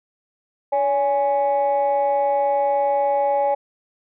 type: tone pair together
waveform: sine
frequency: 567 / 830.6 Hz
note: C#5 / G#5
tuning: +39 / 0 cents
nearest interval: perfect fifth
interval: 661 cents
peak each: -18 dBFS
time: 0.72-3.55 s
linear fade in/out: 10 ms
effects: tanh soft clip ceiling -12 dBFS